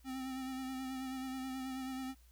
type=tone with vibrato; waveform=square; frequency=261.6 Hz; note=C4; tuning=in tune; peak=-40 dBFS; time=0.04-2.15 s; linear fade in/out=50 ms; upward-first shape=sine; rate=9.3 Hz; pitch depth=27 cents each way; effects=added 59 Hz sine -60 dBFS peak until 2.31 s + white hiss -70 dBFS RMS until 2.31 s